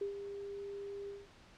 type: tone with ADSR envelope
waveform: sine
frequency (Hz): 400.8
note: G4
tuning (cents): +38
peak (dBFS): -33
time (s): 0.01-1.28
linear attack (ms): 5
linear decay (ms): 110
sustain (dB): -8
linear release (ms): 200
effects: pink hiss -60 dBFS RMS until 1.57 s + low-pass 5000 Hz 12 dB/octave